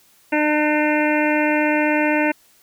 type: harmonic tone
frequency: 301.3 Hz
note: D4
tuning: 44 cents sharp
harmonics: 1 / 2 / 3 / 5 / 6 / 7 / 8 / 9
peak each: -19 / -22 / -24 / -26 / -27 / -27 / -28 / -29 dBFS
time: 0.32-2.32 s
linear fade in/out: 10 ms
effects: white hiss -55 dBFS RMS until 2.62 s